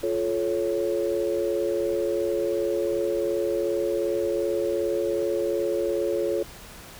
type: chord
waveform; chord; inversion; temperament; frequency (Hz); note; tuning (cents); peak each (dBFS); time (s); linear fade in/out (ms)
sine; F augmented; none; equal with one note detuned; 349.2 / 431.9 / 554.4; F4 / A4 / C#5; 0 / -32 / 0; -27; 0.03-6.43; 5
effects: pink hiss -44 dBFS RMS until 6.99 s